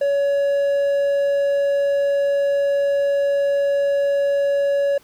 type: tone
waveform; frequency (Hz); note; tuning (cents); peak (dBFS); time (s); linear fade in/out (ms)
triangle; 563; C#5; +27; -14; 0.01-4.98; 5
effects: pink hiss -53 dBFS RMS until 5.03 s + high-pass 60 Hz 12 dB/octave